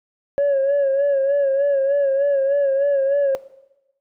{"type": "tone with vibrato", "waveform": "sine", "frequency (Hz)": 555, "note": "C#5", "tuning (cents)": 2, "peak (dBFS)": -13, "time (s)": [0.38, 3.35], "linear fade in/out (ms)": 0, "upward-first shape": "sine", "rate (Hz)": 3.3, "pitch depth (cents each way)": 54, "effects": ["noise-tail reverb RT60 0.9 s tail -18 dB re dry", "tanh soft clip ceiling -13 dBFS"]}